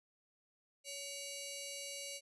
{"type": "ring-modulated tone", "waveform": "10% pulse", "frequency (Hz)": 1700, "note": "G#6", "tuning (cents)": 40, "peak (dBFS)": -31, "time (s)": [0.84, 2.21], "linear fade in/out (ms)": 50, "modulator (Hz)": 1140, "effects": ["resampled to 24000 Hz"]}